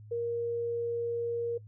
sine tone, 470.2 Hz, A#4, 15 cents sharp, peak -29 dBFS, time 0.11-1.58 s, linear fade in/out 10 ms, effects noise-tail reverb RT60 0.1 s tail -21 dB re dry + added 106 Hz sine -47 dBFS peak until 1.67 s

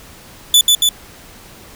sawtooth tone with echo, 3479 Hz, A7, 20 cents flat, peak -3 dBFS, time 0.54-0.61 s, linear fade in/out 2 ms, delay 140 ms, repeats 2, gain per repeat -2 dB, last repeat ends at 0.89 s, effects pink hiss -40 dBFS RMS until 1.75 s

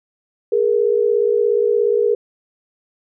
sine tone pair together, 415.3 / 472.3 Hz, G#4 / A#4, 0 / +23 cents, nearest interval major second, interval 223 cents, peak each -16 dBFS, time 0.52-2.15 s, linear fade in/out 5 ms, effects none

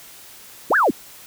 sine linear two-way sweep, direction up then down, 155.56 to 1762 to 155.56 Hz, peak -13 dBFS, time 0.7-0.91 s, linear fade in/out 10 ms, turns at 0.76 s, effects white hiss -43 dBFS RMS until 1.26 s

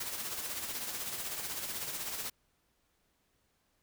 white noise with tremolo, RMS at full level -37 dBFS, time 0-2.3 s, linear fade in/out 5 ms, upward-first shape sine, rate 16 Hz, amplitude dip 45%, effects pink hiss -75 dBFS RMS until 3.82 s

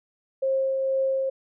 sine tone with tremolo, 534 Hz, C5, 35 cents sharp, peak -20 dBFS, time 0.42-1.3 s, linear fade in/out 10 ms, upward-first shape triangle, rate 2.1 Hz, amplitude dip 30%, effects none

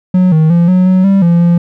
triangle tone with pitch steps, 183.3 / 157.5 / 171.2 / 183.5 / 185.8 / 195.7 / 170.9 / 172.1 Hz, F#3 / D#3 / F3 / F#3 / F#3 / G3 / F3 / F3, -16 / +21 / -34 / -14 / +7 / -3 / -37 / -25 cents, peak -3 dBFS, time 0.14-1.58 s, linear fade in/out 5 ms, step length 180 ms, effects none

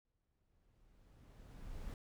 brown noise with exponential growth, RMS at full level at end -45 dBFS, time 0.05-1.94 s, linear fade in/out 1 ms, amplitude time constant 410 ms, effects none

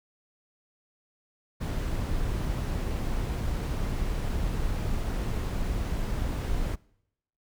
brown noise, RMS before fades -29 dBFS, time 1.6-6.76 s, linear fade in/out 20 ms, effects noise-tail reverb RT60 0.8 s tail -24 dB re dry

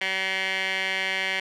15% pulse tone with band-pass filter, 190.5 Hz, G3, 49 cents flat, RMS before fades -27 dBFS, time 0.01-1.4 s, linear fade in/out 5 ms, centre 2400 Hz, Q 4, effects none

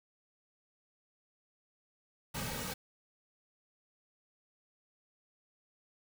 pink noise with comb filter, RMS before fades -39 dBFS, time 2.34-2.74 s, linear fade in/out 10 ms, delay 2.9 ms, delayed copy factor -0.75, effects none

